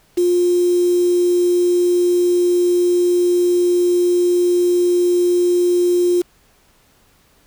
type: tone with quantisation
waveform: sine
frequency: 353.6 Hz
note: F4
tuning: 22 cents sharp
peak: -12 dBFS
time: 0.17-6.22 s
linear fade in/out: 10 ms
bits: 5
effects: pink hiss -55 dBFS RMS until 7.46 s